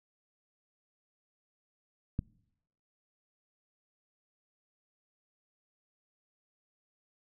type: click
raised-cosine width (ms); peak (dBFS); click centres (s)
5; -18; 2.191
effects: noise-tail reverb RT60 0.8 s tail -25 dB re dry